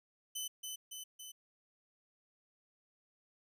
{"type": "tone with echo", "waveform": "15% pulse", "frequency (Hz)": 3025, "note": "F#7", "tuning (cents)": 38, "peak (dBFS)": -31, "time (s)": [0.35, 0.48], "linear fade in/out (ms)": 10, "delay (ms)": 280, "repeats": 3, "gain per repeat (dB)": -3, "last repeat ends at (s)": 1.32, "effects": []}